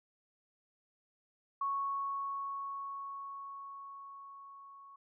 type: tone with level ramp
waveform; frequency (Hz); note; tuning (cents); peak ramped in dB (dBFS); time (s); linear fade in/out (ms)
sine; 1107; C#6; -3; -31 to -52; 1.61-4.96; 5
effects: none